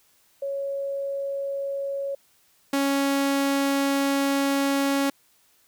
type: tone pair in turn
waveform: sine / sawtooth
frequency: 554.4 / 277.2 Hz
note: C#5 / C#4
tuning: 0 / 0 cents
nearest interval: octave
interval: 1200 cents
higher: first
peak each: -26 / -17 dBFS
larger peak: second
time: 0.42-2.15 / 2.73-5.1 s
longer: second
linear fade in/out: 5 ms
effects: white hiss -62 dBFS RMS until 5.67 s